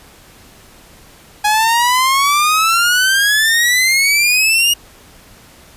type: exponential sweep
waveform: sawtooth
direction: up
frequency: 830.6 to 2883 Hz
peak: -7 dBFS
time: 1.44-4.74 s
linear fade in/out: 10 ms
effects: pink hiss -43 dBFS RMS until 5.76 s + resampled to 32000 Hz